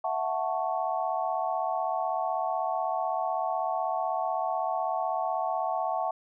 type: chord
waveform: sine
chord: F# minor seventh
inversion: third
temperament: equal with one note detuned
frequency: 659.3 / 735.3 / 880 / 1108.7 Hz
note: E5 / F#5 / A5 / C#6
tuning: 0 / -11 / 0 / 0 cents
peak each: -32 / -30 / -33 / -35 dBFS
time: 0.04-6.11 s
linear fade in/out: 5 ms
effects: none